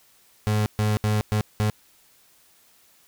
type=tone bursts at uneven times; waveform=35% pulse; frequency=106.3 Hz; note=G#2; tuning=41 cents sharp; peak=-18 dBFS; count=5; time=0.47-0.66 / 0.79-0.97 / 1.04-1.21 / 1.32-1.41 / 1.6-1.7 s; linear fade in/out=0 ms; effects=white hiss -58 dBFS RMS until 3.07 s